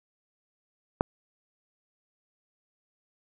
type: click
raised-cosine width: 1 ms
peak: -8 dBFS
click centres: 1.009 s
effects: none